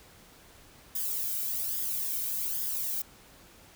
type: noise with flanger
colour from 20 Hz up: violet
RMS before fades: -32 dBFS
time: 0.95-3.02 s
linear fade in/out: 5 ms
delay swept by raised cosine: 0.59 to 1.34 ms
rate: 1.2 Hz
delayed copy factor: +0.75
effects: pink hiss -55 dBFS RMS until 3.75 s